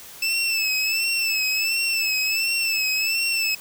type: tone with vibrato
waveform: 25% pulse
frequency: 2632 Hz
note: E7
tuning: 3 cents flat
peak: -17 dBFS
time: 0.22-3.55 s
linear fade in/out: 5 ms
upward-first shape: sine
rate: 1.4 Hz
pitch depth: 62 cents each way
effects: white hiss -42 dBFS RMS until 3.6 s

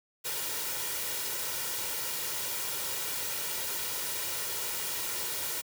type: noise with comb filter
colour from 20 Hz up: white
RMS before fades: -34 dBFS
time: 0.24-5.62 s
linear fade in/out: 20 ms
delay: 2.1 ms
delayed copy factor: +0.55
effects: high-pass 100 Hz 12 dB/octave

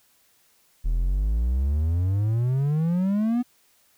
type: exponential sweep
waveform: triangle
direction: up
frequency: 38.32 to 250 Hz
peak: -18 dBFS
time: 0.84-3.43 s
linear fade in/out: 20 ms
effects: white hiss -62 dBFS RMS until 3.97 s

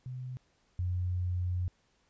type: tone pair in turn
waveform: sine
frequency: 127.1 / 89.87 Hz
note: C3 / F#2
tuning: -50 / -50 cents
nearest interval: tritone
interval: 600 cents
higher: first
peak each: -37 / -29 dBFS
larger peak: second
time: 0.06-0.37 / 0.79-1.68 s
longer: second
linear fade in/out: 0 ms
effects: pink hiss -71 dBFS RMS until 2.09 s + resampled to 16000 Hz

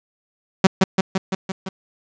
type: tone with echo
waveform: sawtooth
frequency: 190 Hz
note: F#3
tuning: 46 cents sharp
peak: -4 dBFS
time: 0.64-0.67 s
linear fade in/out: 5 ms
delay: 170 ms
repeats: 6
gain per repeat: -3 dB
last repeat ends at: 1.69 s
effects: resampled to 16000 Hz + 7-bit

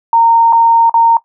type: tone with dropouts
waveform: sine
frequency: 921 Hz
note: A#5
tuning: 21 cents flat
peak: -5 dBFS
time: 0.13-1.17 s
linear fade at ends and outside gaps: 2 ms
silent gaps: 0.526-0.53 / 0.896-0.941 s
effects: noise-tail reverb RT60 0.1 s tail -17 dB re dry

